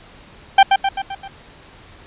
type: tone with echo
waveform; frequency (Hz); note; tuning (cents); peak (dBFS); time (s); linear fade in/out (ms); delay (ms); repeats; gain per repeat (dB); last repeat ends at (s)
40% pulse; 784; G5; 0; -4; 0.58-0.63; 5; 130; 5; -5; 1.28
effects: pink hiss -44 dBFS RMS until 2.06 s + resampled to 8000 Hz